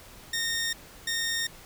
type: tone pair in turn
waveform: 15% pulse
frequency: 1840 / 1840 Hz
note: A#6 / A#6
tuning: -23 / -23 cents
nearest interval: unison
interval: 0 cents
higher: neither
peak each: -21 dBFS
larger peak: neither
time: 0.33-0.73 / 1.07-1.47 s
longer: neither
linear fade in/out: 5 ms
effects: pink hiss -49 dBFS RMS until 1.65 s